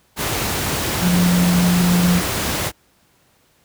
sine tone in noise, 177.1 Hz, F3, 24 cents sharp, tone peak -13 dBFS, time 1-2.22 s, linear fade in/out 50 ms, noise pink, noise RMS -21 dBFS, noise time 0.16-2.72 s, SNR +5 dB, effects pink hiss -58 dBFS RMS until 3.64 s + high-pass 60 Hz 12 dB/octave

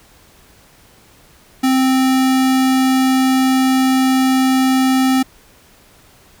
square tone, 261.6 Hz, C4, in tune, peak -12 dBFS, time 1.63-5.23 s, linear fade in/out 10 ms, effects pink hiss -48 dBFS RMS until 6.4 s

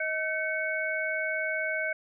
sine tone cluster, 631 / 1535 / 2220 Hz, D#5 / G6 / C#7, +24 / -37 / +2 cents, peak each -33 / -31 / -32 dBFS, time 0-1.93 s, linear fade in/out 5 ms, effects none

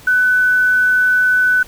sine tone with quantisation, 1499 Hz, F#6, 22 cents sharp, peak -10 dBFS, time 0.07-1.63 s, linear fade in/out 5 ms, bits 6, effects pink hiss -41 dBFS RMS until 1.67 s

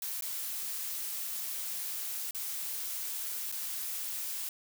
blue noise with dropouts, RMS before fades -37 dBFS, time 0.02-4.49 s, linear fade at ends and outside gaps 2 ms, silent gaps 0.21-0.222 / 2.31-2.347 / 3.517-3.523 s, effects none

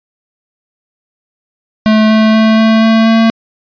square tone with pitch steps, 216.9 / 218.5 / 220.2 / 221.8 / 223.5 / 225.2 Hz, A3 / A3 / A3 / A3 / A3 / A3, -25 / -12 / +2 / +14 / +27 / +40 cents, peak -6 dBFS, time 1.86-3.3 s, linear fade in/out 0 ms, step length 240 ms, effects resampled to 11025 Hz

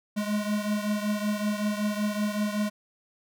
square beating tone pair, 207.7 / 213 Hz, G#3 / G#3, 0 / +44 cents, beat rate 5.3 Hz, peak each -28 / -32 dBFS, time 0.16-2.7 s, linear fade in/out 20 ms, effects none

